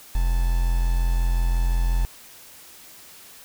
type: tone with quantisation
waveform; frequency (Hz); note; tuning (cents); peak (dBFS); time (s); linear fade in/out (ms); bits
triangle; 42.83; F1; -33; -16; 0.15-2.05; 0; 6
effects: white hiss -46 dBFS RMS until 3.44 s